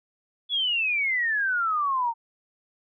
sine exponential sweep, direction down, 3447 to 905 Hz, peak -22 dBFS, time 0.49-2.14 s, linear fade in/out 50 ms, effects none

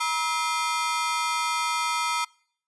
sawtooth ring-modulated tone, 1126 Hz, C#6, 27 cents sharp, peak -17 dBFS, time 0-2.25 s, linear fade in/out 10 ms, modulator 170 Hz, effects noise-tail reverb RT60 0.6 s tail -25 dB re dry + resampled to 24000 Hz

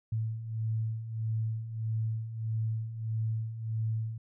sine beating tone pair, 110 / 111.6 Hz, A2 / A2, 0 / +25 cents, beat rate 1.6 Hz, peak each -37 / -31 dBFS, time 0.12-4.18 s, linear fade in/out 5 ms, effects none

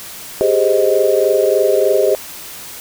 sine chord, Ab major seventh, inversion third, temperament equal, 392 / 415.3 / 523.3 / 622.3 Hz, G4 / Ab4 / C5 / Eb5, 0 / 0 / 0 / 0 cents, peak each -16 dBFS, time 0.41-2.15 s, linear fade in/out 0 ms, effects white hiss -32 dBFS RMS until 2.8 s

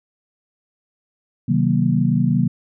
sine chord, C half-diminished seventh, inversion none, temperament just, 130.81 / 156.98 / 188.37 / 235.5 Hz, C3 / Eb3 / Gb3 / Bb3, 0 / +16 / +31 / +18 cents, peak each -20 dBFS, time 1.48-2.48 s, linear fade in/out 10 ms, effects none

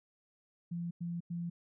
sine tone bursts, 171.5 Hz, F3, 31 cents flat, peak -35 dBFS, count 3, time 0.71-1.5 s, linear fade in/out 10 ms, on 200 ms, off 95 ms, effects none

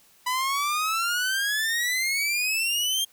sawtooth exponential sweep, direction up, 987.8 to 3222 Hz, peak -20 dBFS, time 0.26-3.05 s, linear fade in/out 10 ms, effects white hiss -58 dBFS RMS until 3.12 s

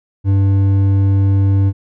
triangle tone with hard clipping, 98 Hz, G2, in tune, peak -11 dBFS, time 0.24-1.73 s, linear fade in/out 50 ms, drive 10 dB, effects none

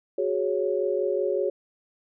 sine chord, F# suspended second, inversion none, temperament equal, 370 / 415.3 / 554.4 Hz, F#4 / G#4 / C#5, 0 / 0 / 0 cents, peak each -27 dBFS, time 0.18-1.5 s, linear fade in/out 5 ms, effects none

